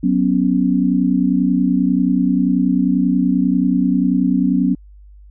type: chord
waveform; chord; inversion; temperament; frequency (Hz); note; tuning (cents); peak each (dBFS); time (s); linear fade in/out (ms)
sine; F# suspended fourth; none; equal; 185 / 246.9 / 277.2; F#3 / B3 / C#4; 0 / 0 / 0; -17; 0.03-4.75; 10
effects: added 50 Hz sine -39 dBFS peak until 5.3 s